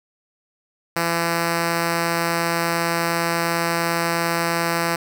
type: tone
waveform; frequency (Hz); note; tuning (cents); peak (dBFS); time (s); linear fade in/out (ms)
5% pulse; 168.6; E3; +39; -8; 0.96-4.96; 5
effects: none